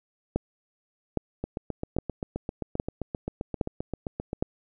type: two click trains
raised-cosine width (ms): 2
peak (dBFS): -17 / -11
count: 23 / 6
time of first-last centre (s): 1.44-4.331 / 0.36-4.425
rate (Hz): 7.61 / 1.23
effects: none